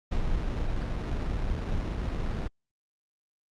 brown noise with sample-and-hold, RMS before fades -29 dBFS, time 0.11-2.48 s, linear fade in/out 10 ms, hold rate 3150 Hz, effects low-pass 5000 Hz 12 dB/octave + Opus 48 kbps

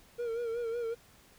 triangle tone with vibrato, 466.2 Hz, A#4, in tune, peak -30 dBFS, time 0.18-0.95 s, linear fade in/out 20 ms, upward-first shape sine, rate 5.4 Hz, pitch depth 58 cents each way, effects pink hiss -60 dBFS RMS until 1.38 s

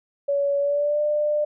sine tone with pitch glide, 565 to 596.9 Hz, C#5 to D5, +33 to +28 cents, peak -19 dBFS, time 0.28-1.45 s, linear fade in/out 10 ms, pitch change +95 cents, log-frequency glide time 0.59-1.01 s, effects none

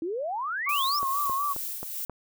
sine exponential sweep, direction up, 314 to 5588 Hz, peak -28 dBFS, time 0.02-0.99 s, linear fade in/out 2 ms
sine tone with vibrato, 1118 Hz, C#6, 14 cents sharp, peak -25 dBFS, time 0.66-1.54 s, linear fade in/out 20 ms, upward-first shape sine, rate 4.1 Hz, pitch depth 80 cents each way
violet noise with tremolo, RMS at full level -33 dBFS, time 0.69-2.05 s, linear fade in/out 0 ms, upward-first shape sine, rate 2.4 Hz, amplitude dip 40%
click train, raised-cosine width 1 ms, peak -23 dBFS, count 5, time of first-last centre 1.03-2.097 s, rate 3.75 Hz
effects none

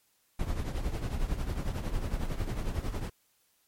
brown noise with tremolo, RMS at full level -29 dBFS, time 0.39-3.1 s, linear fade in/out 5 ms, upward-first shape triangle, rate 11 Hz, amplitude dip 70%, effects white hiss -70 dBFS RMS until 3.67 s + MP3 64 kbps

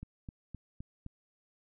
click train, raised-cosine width 5 ms, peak -30 dBFS, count 5, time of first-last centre 0.03-1.064 s, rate 3.87 Hz, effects none

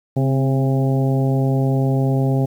harmonic tone with a mistuned harmonic, 134.6 Hz, C3, 49 cents sharp, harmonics 1 / 2 / 3 / 4 / 5 / 6, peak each -16 / -22 / -26 / -28 / -30 / -32 dBFS, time 0.16-2.46 s, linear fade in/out 10 ms, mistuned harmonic 2, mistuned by -35 cents, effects 8-bit

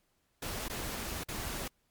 pink noise with dropouts, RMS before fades -38 dBFS, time 0.42-1.68 s, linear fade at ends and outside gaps 5 ms, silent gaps 0.683-0.697 / 1.237-1.285 s, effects pink hiss -75 dBFS RMS until 1.9 s + MP3 96 kbps

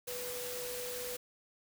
sine tone in noise, 493.9 Hz, B4, in tune, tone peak -41 dBFS, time 0.07-1.17 s, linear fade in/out 10 ms, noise white, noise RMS -42 dBFS, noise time 0.07-1.17 s, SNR -2 dB, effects none

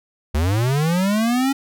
square linear sweep, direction up, 69.3 to 277.9 Hz, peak -17 dBFS, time 0.34-1.53 s, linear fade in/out 10 ms, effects none

